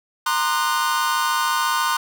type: chord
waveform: 45% pulse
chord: C half-diminished seventh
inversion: third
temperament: equal with one note detuned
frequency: 932.3 / 1046.5 / 1212.6 / 1480 Hz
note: Bb5 / C6 / Eb6 / Gb6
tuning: 0 / 0 / -45 / 0 cents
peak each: -25 / -23 / -25 / -25 dBFS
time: 0.26-1.97 s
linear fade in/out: 5 ms
effects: none